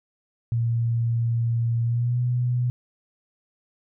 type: tone with pitch glide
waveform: sine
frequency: 116.54 to 123.11 Hz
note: A#2 to B2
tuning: 0 to -5 cents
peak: -20 dBFS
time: 0.52-2.7 s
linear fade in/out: 0 ms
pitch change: +95 cents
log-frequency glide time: 1.83-2.2 s
effects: none